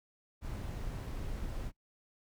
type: noise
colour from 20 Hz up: brown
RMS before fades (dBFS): -39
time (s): 0.41-1.72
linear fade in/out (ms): 50
effects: noise-tail reverb RT60 0.1 s tail -22 dB re dry